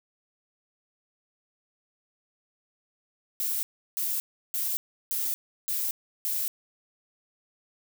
violet noise bursts, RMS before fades -29 dBFS, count 6, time 3.4-6.48 s, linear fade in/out 0 ms, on 230 ms, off 340 ms, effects none

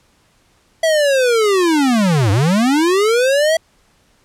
square linear two-way sweep, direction down then up, 659.3 to 93.8 to 659.3 Hz, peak -12 dBFS, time 0.83-3.57 s, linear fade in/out 5 ms, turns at 2.31 s, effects pink hiss -56 dBFS RMS until 4.24 s + low-pass 10000 Hz 12 dB/octave

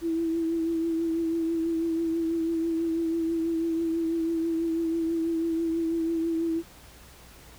sine tone with vibrato, 329.6 Hz, E4, in tune, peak -24 dBFS, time 0.01-6.63 s, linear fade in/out 50 ms, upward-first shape triangle, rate 6.1 Hz, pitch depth 34 cents each way, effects added 60 Hz sine -54 dBFS peak until 7.58 s + pink hiss -51 dBFS RMS until 7.58 s

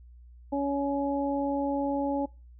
harmonic tone, 280.7 Hz, C#4, 22 cents sharp, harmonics 1 / 2 / 3, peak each -28 / -31 / -33 dBFS, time 0.52-2.26 s, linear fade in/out 10 ms, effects noise-tail reverb RT60 0.3 s tail -22 dB re dry + added 60 Hz sine -48 dBFS peak until 2.59 s

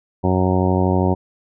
harmonic tone, 92.5 Hz, F#2, in tune, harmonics 1 / 2 / 3 / 4 / 5 / 6 / 7 / 8 / 9 / 10, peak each -19 / -20 / -23 / -22 / -29 / -26 / -30 / -27 / -31 / -27 dBFS, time 0.23-1.15 s, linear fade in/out 20 ms, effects none

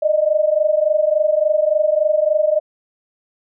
sine tone pair together, 600.5 / 624 Hz, D5 / D#5, +38 / +5 cents, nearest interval minor second, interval 67 cents, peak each -16 dBFS, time 0.02-2.6 s, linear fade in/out 10 ms, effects none

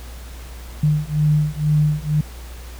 sine beating tone pair, 150 / 152.1 Hz, D3 / D#3, +37 / -39 cents, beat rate 2.1 Hz, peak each -18 dBFS, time 0.83-2.21 s, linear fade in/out 5 ms, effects added 60 Hz sine -33 dBFS peak until 2.79 s + pink hiss -42 dBFS RMS until 2.79 s

